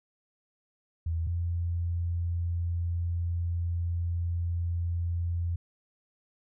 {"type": "tone pair in turn", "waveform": "sine", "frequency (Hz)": [82.41, 85.78], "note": ["E2", "F2"], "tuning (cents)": [0, -31], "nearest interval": "minor second", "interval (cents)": 69, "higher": "second", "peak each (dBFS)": -27, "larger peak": "neither", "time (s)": [[1.06, 1.27], [1.27, 5.56]], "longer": "second", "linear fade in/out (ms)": 5, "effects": []}